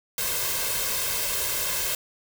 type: noise with comb filter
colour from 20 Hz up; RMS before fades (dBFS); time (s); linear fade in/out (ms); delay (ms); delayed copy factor
white; -27; 0.18-1.95; 2; 1.9; +0.7
effects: none